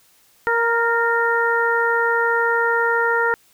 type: harmonic tone with a mistuned harmonic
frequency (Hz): 466.2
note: A#4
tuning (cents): 0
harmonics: 1 / 2 / 3 / 4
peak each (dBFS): -21 / -22 / -20 / -23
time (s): 0.47-3.34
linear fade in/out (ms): 0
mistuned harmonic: 4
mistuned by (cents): -24
effects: white hiss -56 dBFS RMS until 3.53 s